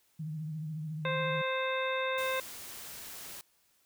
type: tone with vibrato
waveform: sine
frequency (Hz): 155.56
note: D#3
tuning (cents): 0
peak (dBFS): -35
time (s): 0.19-1.42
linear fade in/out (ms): 10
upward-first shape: triangle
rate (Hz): 14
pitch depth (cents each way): 76
type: harmonic tone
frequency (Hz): 523.3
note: C5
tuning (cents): 0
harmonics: 1 / 2 / 3 / 4 / 5 / 7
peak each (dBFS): -33 / -36 / -38 / -39 / -40 / -41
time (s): 1.05-2.4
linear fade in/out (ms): 2
type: noise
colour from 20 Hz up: white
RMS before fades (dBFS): -45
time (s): 2.18-3.41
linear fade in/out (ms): 0
effects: white hiss -70 dBFS RMS until 3.85 s